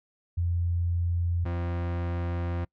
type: tone pair in turn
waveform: sine / 40% pulse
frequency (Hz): 86.4 / 86.4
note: F2 / F2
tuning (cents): -18 / -18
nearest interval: unison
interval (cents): 0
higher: neither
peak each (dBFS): -24 / -27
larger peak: first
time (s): 0.37-1.45 / 1.45-2.65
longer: second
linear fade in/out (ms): 10
effects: noise-tail reverb RT60 0.1 s tail -25 dB re dry + low-pass 2000 Hz 12 dB/octave